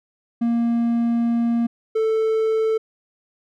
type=tone pair in turn; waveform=triangle; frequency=234 / 441.7 Hz; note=A#3 / A4; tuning=+7 / +7 cents; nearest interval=major seventh; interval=1100 cents; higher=second; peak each=-15 dBFS; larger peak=neither; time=0.41-1.67 / 1.95-2.78 s; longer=first; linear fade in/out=10 ms; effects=none

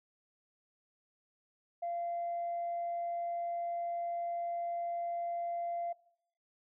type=tone; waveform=sine; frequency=689 Hz; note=F5; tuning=24 cents flat; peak=-33 dBFS; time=1.82-5.93 s; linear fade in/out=10 ms; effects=noise-tail reverb RT60 0.7 s tail -21 dB re dry + tanh soft clip ceiling -30 dBFS

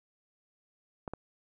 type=clicks; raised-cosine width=1 ms; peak=-23 dBFS; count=2; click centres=1.078 / 1.136 s; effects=none

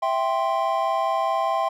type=chord; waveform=triangle; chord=C major; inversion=first; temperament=equal; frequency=659.3 / 784 / 1046.5 Hz; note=E5 / G5 / C6; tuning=0 / 0 / 0 cents; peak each=-23 dBFS; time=0.02-1.69 s; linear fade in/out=10 ms; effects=none

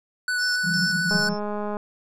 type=tone with vibrato; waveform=square; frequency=1484 Hz; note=F#6; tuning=5 cents sharp; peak=-23 dBFS; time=0.28-1.29 s; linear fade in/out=2 ms; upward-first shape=sine; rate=7.1 Hz; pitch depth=12 cents each way
type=tone with tremolo; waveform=sine; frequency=5330 Hz; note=E8; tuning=18 cents sharp; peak=-25 dBFS; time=0.38-1.4 s; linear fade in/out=50 ms; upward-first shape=square; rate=2.8 Hz; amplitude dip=75%
type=band-pass noise; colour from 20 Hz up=white; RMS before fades=-28 dBFS; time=0.63-1.36 s; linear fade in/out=50 ms; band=160 to 190 Hz; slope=96 dB/octave
type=click train; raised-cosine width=1 ms; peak=-17 dBFS; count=138; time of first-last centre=1.11-1.769 s; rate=208 Hz
effects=low-pass 10000 Hz 12 dB/octave

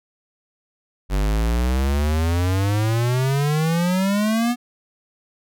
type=exponential sweep; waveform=square; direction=up; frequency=47.32 to 246.7 Hz; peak=-18 dBFS; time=1.09-4.56 s; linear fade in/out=50 ms; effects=none

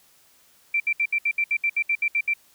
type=tone bursts; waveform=sine; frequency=2349 Hz; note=D7; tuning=in tune; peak=-19 dBFS; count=13; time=0.74-2.337 s; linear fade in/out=5 ms; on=61 ms; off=67 ms; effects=white hiss -58 dBFS RMS until 2.54 s

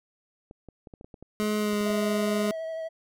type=clicks; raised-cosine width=2 ms; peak=-31 dBFS; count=12; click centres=0.511 / 0.687 / 0.872 / 0.938 / 1.011 / 1.045 / 1.142 / 1.226 / 1.425 / 1.732 / 1.81 / 1.904 s
type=tone with pitch glide; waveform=25% pulse; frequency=211.6 to 207.7 Hz; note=G#3 to G#3; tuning=+33 to 0 cents; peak=-21 dBFS; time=1.4-2.51 s; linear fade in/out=0 ms; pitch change=-33 cents; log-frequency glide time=1.58-1.76 s
type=tone with vibrato; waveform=triangle; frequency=647 Hz; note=E5; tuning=32 cents flat; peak=-29 dBFS; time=1.85-2.89 s; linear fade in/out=20 ms; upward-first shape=sine; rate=12 Hz; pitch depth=16 cents each way
effects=none

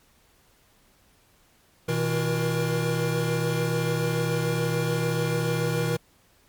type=tone cluster; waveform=square; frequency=123.4 / 161.1 / 339.7 / 476.4 Hz; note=B2 / E3 / F4 / A#4; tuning=-1 / -39 / -48 / +38 cents; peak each=-29 / -28 / -35 / -29 dBFS; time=1.88-5.97 s; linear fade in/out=10 ms; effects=pink hiss -61 dBFS RMS until 6.48 s + MP3 96 kbps

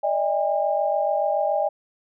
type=tone cluster; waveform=sine; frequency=589 / 636 / 808 Hz; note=D5 / D#5 / G#5; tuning=+5 / +38 / -48 cents; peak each=-24 dBFS; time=0.03-1.69 s; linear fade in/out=10 ms; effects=none

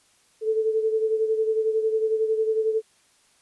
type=beating tone pair; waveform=sine; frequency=438.4 / 449.4 Hz; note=A4 / A4; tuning=-6 / +37 cents; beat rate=11 Hz; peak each=-21 / -28 dBFS; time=0.41-2.82 s; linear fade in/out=50 ms; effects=white hiss -61 dBFS RMS until 3.41 s + resampled to 24000 Hz

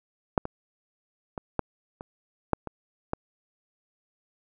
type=clicks; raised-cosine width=1 ms; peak=-6 / -18 / -19 / -10 / -24 / -7 / -20 / -13 dBFS; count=8; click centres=0.378 / 0.454 / 1.378 / 1.593 / 2.009 / 2.533 / 2.673 / 3.134 s; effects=none

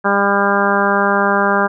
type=harmonic tone; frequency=200.2 Hz; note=G3; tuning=37 cents sharp; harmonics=1 / 2 / 3 / 4 / 5 / 6 / 7 / 8; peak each=-20 / -20 / -20 / -20 / -20 / -20 / -20 / -20 dBFS; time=0.04-1.68 s; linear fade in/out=20 ms; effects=none

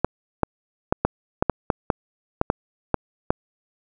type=clicks; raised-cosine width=1 ms; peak=-3 dBFS; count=12; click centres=0.046 / 0.433 / 0.925 / 1.05 / 1.425 / 1.497 / 1.702 / 1.902 / 2.414 / 2.501 / 2.943 / 3.305 s; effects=none

